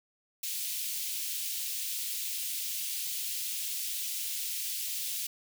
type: high-pass noise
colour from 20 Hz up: white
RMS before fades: -35 dBFS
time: 0.43-5.27 s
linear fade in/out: 5 ms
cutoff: 2600 Hz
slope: 24 dB/octave
effects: none